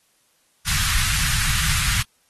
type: band-stop noise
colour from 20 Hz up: pink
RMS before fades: -21 dBFS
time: 0.66-2.03 s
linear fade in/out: 20 ms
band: 140 to 1300 Hz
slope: 24 dB/octave
effects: white hiss -63 dBFS RMS until 2.29 s + AAC 32 kbps